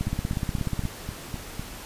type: two click trains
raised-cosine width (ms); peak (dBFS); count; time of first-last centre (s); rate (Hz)
5; -14 / -19; 15 / 7; 0.01-0.853 / 0.08-1.595; 16.6 / 3.96
effects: pink hiss -40 dBFS RMS until 1.85 s + resampled to 32000 Hz